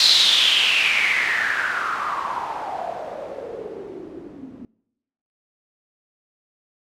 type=noise with low-pass filter sweep; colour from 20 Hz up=blue; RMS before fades=-22 dBFS; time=0-4.65 s; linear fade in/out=2 ms; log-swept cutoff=4300 to 240 Hz; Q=6.5; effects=noise-tail reverb RT60 0.9 s tail -24 dB re dry